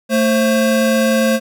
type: tone pair together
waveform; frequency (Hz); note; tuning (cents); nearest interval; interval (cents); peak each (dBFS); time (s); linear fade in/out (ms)
square; 223.1 / 530.6; A3 / C5; +24 / +24; octave + minor third; 1500; -15 / -16; 0.09-1.4; 50
effects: none